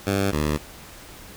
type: tone pair in turn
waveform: 10% pulse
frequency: 98.4 / 75.18 Hz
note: G2 / D2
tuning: +7 / +41 cents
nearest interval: perfect fourth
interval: 466 cents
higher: first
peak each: -12 / -13 dBFS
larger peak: first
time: 0.06-0.32 / 0.32-0.58 s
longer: neither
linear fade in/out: 20 ms
effects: pink hiss -43 dBFS RMS until 1.36 s

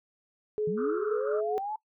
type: tone with tremolo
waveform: sine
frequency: 424.8 Hz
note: G#4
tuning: 39 cents sharp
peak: -25 dBFS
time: 0.58-1.58 s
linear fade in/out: 0 ms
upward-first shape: triangle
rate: 4.2 Hz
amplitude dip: 45%
type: linear sweep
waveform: sine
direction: up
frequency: 155.56 to 880 Hz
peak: -31 dBFS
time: 0.67-1.76 s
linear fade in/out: 5 ms
type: band-pass noise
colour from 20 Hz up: pink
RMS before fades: -41 dBFS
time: 0.77-1.41 s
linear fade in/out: 10 ms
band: 1200 to 1400 Hz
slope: 96 dB/octave
effects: noise-tail reverb RT60 0.1 s tail -21 dB re dry

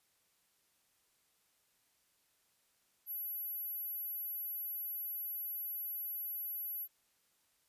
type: tone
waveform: sine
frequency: 11690 Hz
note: F#9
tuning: 22 cents flat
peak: -38 dBFS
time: 3.06-6.88 s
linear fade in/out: 50 ms
effects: white hiss -75 dBFS RMS until 7.68 s + resampled to 32000 Hz

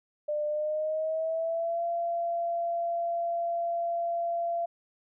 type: tone with pitch glide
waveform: sine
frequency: 598 to 683 Hz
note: D5 to F5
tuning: +31 to -39 cents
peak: -27 dBFS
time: 0.28-4.66 s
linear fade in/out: 10 ms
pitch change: +230 cents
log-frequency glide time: 0.47-1.84 s
effects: none

